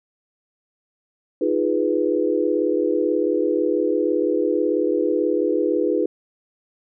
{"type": "chord", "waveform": "sine", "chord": "F half-diminished seventh", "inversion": "third", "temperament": "equal", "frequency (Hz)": [311.1, 349.2, 415.3, 493.9], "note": ["Eb4", "F4", "Ab4", "Cb5"], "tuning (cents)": [0, 0, 0, 0], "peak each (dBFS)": -23, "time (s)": [1.41, 6.06], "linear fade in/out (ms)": 5, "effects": []}